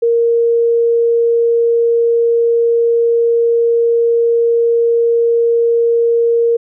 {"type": "tone", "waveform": "sine", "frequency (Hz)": 466.2, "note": "A#4", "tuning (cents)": 0, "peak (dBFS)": -9, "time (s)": [0.02, 6.57], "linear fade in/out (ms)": 10, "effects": []}